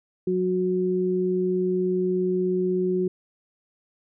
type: tone pair together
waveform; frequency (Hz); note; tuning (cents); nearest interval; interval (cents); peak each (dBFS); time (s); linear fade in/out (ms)
sine; 183.19 / 366.6; F#3 / F#4; -17 / -16; octave; 1201; -26 / -22; 0.27-3.08; 5
effects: none